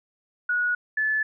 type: tone pair in turn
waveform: sine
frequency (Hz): 1458 / 1733.9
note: F#6 / A6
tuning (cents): -26 / -26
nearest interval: minor third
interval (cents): 300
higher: second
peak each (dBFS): -21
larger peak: neither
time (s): 0.49-0.75 / 0.97-1.23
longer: neither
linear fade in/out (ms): 5
effects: none